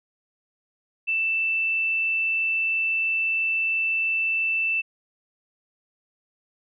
sine tone, 2657 Hz, E7, 13 cents sharp, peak -21 dBFS, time 1.07-4.82 s, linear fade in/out 20 ms, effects none

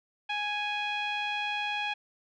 sawtooth tone with low-pass filter, 830.6 Hz, G#5, in tune, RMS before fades -32 dBFS, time 0.29-1.94 s, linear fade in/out 10 ms, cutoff 2900 Hz, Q 8.7, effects none

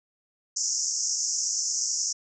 pink band-pass noise, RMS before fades -28 dBFS, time 0.56-2.13 s, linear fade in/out 10 ms, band 5300 to 7200 Hz, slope 96 dB/octave, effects none

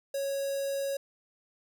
square tone with notch filter, 552 Hz, C#5, 7 cents flat, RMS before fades -32 dBFS, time 0.14-0.97 s, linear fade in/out 5 ms, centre 2100 Hz, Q 0.67, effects none

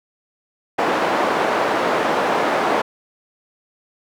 white band-pass noise, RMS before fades -19 dBFS, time 0.78-2.82 s, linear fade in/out 10 ms, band 310 to 1000 Hz, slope 12 dB/octave, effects none

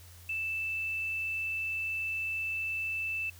sine tone, 2644 Hz, E7, 5 cents sharp, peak -31 dBFS, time 0.29-3.3 s, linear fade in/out 5 ms, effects added 87 Hz sine -51 dBFS peak until 3.39 s + white hiss -56 dBFS RMS until 3.39 s

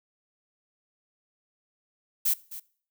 violet noise with echo, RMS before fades -24 dBFS, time 2.25-2.34 s, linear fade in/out 10 ms, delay 260 ms, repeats 1, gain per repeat -15 dB, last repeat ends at 2.6 s, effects noise-tail reverb RT60 0.5 s tail -21 dB re dry

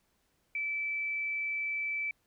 sine tone, 2316 Hz, D7, 25 cents flat, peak -31 dBFS, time 0.55-2.11 s, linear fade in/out 2 ms, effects pink hiss -74 dBFS RMS until 2.26 s

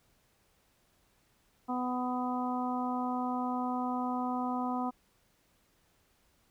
harmonic tone, 249.9 Hz, B3, 21 cents sharp, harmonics 1 / 2 / 3 / 4 / 5, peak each -33 / -44 / -36 / -38 / -41 dBFS, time 1.68-4.91 s, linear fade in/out 20 ms, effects pink hiss -70 dBFS RMS until 6.5 s

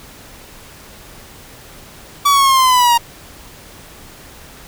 45% pulse linear sweep, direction down, 1151 to 932.3 Hz, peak -9 dBFS, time 2.25-2.98 s, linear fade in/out 10 ms, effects pink hiss -39 dBFS RMS until 4.67 s

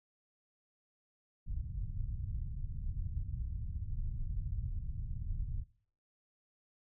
pink low-pass noise, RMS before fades -38 dBFS, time 1.46-5.64 s, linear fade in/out 20 ms, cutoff 120 Hz, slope 24 dB/octave, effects noise-tail reverb RT60 0.5 s tail -19 dB re dry

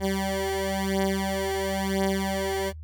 15% pulse beating tone pair, 193.2 / 194.18 Hz, G3 / G3, -25 / -16 cents, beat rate 0.98 Hz, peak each -21 / -22 dBFS, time 0-2.73 s, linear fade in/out 50 ms, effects noise-tail reverb RT60 0.1 s tail -22 dB re dry + added 78 Hz sine -37 dBFS peak until 2.83 s

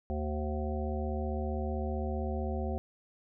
harmonic tone, 75.5 Hz, D2, 48 cents sharp, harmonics 1 / 3 / 5 / 7 / 9 / 10, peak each -33 / -38 / -40 / -41 / -43 / -43 dBFS, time 0.1-2.78 s, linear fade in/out 0 ms, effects none

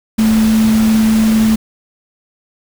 sine tone in noise, 220 Hz, A3, in tune, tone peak -8 dBFS, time 0.18-1.56 s, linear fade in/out 10 ms, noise pink, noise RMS -23 dBFS, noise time 0.18-1.56 s, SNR +12 dB, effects none

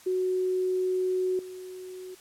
sine tone with level steps, 370 Hz, F#4, in tune, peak -24 / -38 dBFS, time 0.06-2.15 s, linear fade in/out 10 ms, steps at 1.39 s, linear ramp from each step 2 ms, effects white hiss -53 dBFS RMS until 2.2 s + low-pass 12000 Hz 12 dB/octave

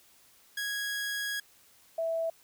sawtooth / sine tone pair in turn, 1656 / 657.2 Hz, G#6 / E5, -5 / -5 cents, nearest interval octave + major third, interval 1600 cents, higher first, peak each -28 dBFS, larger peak neither, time 0.57-1.4 / 1.98-2.3 s, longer first, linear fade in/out 5 ms, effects white hiss -61 dBFS RMS until 2.43 s

